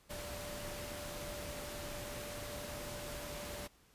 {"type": "tone in noise", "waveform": "sine", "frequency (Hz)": 587, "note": "D5", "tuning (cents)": -1, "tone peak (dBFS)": -47, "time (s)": [0.09, 3.68], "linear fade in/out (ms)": 20, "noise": "pink", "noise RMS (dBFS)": -45, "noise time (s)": [0.09, 3.68], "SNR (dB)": -5, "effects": ["pink hiss -67 dBFS RMS until 3.94 s", "resampled to 32000 Hz"]}